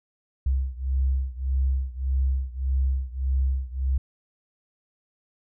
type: beating tone pair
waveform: sine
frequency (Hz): 65.41 / 67.11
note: C2 / C2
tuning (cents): 0 / +45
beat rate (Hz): 1.7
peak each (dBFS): -24 / -26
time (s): 0.46-3.98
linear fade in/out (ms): 5
effects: none